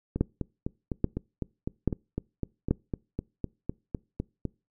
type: two click trains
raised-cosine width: 3 ms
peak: -17 / -10 dBFS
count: 18 / 4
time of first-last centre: 0.16-4.453 / 0.21-2.71 s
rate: 3.96 / 1.2 Hz
effects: noise-tail reverb RT60 0.3 s tail -25 dB re dry